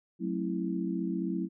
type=chord; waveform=sine; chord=F# half-diminished seventh; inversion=none; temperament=equal with one note detuned; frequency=185 / 220 / 268.5 / 329.6 Hz; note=F#3 / A3 / C4 / E4; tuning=0 / 0 / +45 / 0 cents; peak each=-33 / -37 / -37 / -34 dBFS; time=0.19-1.49 s; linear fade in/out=50 ms; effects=none